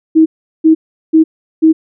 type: tone bursts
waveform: sine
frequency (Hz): 318.8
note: D#4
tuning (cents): +42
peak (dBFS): -3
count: 4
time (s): 0.15-1.73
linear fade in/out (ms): 20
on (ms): 110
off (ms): 380
effects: none